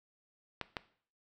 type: clicks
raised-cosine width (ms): 0.3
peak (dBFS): -19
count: 2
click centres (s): 0.613 / 0.768
effects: noise-tail reverb RT60 0.5 s tail -17 dB re dry